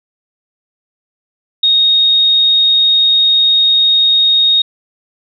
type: tone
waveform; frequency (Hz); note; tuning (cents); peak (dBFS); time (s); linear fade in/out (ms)
sine; 3729; A#7; 0; -7; 1.63-4.62; 5
effects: none